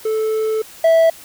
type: tone pair in turn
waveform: triangle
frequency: 437.4 / 655.4 Hz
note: A4 / E5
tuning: -10 / -10 cents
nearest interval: perfect fifth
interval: 700 cents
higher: second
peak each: -14 / -7 dBFS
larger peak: second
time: 0.05-0.62 / 0.84-1.1 s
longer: first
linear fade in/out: 5 ms
effects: white hiss -40 dBFS RMS until 1.24 s